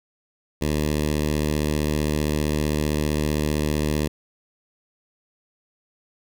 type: tone with notch filter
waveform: 10% pulse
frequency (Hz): 75.4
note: D2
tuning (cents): +46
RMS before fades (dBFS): -23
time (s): 0.61-4.08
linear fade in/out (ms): 10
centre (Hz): 1300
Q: 1.4
effects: none